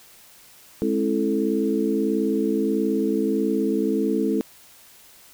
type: tone cluster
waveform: sine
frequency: 210.4 / 269 / 330.6 / 439.2 Hz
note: G#3 / C4 / E4 / A4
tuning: +23 / +48 / +5 / -3 cents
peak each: -25 dBFS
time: 0.82-4.41 s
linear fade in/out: 0 ms
effects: white hiss -50 dBFS RMS until 5.33 s